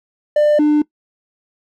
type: tone pair in turn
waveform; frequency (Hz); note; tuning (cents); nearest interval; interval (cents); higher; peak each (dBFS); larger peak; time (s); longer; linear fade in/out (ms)
triangle; 596 / 299.1; D5 / D4; +25 / +32; octave; 1193; first; -7; neither; 0.36-0.59 / 0.59-0.82; neither; 5
effects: noise-tail reverb RT60 0.1 s tail -22 dB re dry + tanh soft clip ceiling -4 dBFS